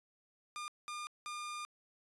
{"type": "tone bursts at uneven times", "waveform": "sawtooth", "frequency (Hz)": 1207, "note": "D6", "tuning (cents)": 47, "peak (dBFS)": -37, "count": 3, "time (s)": [[0.56, 0.68], [0.88, 1.07], [1.26, 1.65]], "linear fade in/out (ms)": 0, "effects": ["resampled to 24000 Hz"]}